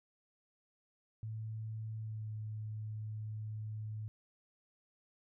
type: tone with pitch glide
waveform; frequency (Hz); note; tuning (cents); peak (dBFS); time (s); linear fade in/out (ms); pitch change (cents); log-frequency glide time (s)
sine; 110 to 107.92; A2 to A2; 0 to -33; -39; 1.23-4.08; 0; -33; 1.99-2.3
effects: none